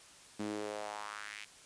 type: tone with high-pass filter sweep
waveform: sawtooth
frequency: 104.8 Hz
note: G#2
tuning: 16 cents sharp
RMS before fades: -42 dBFS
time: 0.39-1.45 s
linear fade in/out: 10 ms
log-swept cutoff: 240 to 2500 Hz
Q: 2.7
effects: white hiss -57 dBFS RMS until 1.65 s + resampled to 22050 Hz